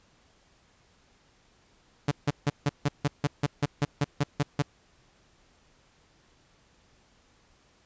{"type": "tone bursts", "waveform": "sawtooth", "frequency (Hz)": 144.3, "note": "D3", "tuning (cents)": -30, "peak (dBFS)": -18, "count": 14, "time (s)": [2.08, 4.622], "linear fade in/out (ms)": 5, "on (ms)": 33, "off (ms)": 160, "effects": ["pink hiss -63 dBFS RMS until 7.85 s", "resampled to 16000 Hz"]}